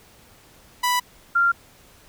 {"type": "tone pair in turn", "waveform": ["sawtooth", "sine"], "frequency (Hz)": [987.8, 1387.3], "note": ["B5", "F6"], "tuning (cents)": [0, -12], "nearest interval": "tritone", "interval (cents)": 588, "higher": "second", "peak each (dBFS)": -15, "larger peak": "neither", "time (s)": [[0.83, 1], [1.35, 1.52]], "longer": "neither", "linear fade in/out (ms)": 10, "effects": ["pink hiss -52 dBFS RMS until 2.08 s"]}